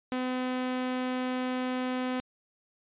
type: tone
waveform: sawtooth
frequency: 254.1 Hz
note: B3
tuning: 49 cents sharp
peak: -25 dBFS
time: 0.12-2.2 s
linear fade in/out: 0 ms
effects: resampled to 8000 Hz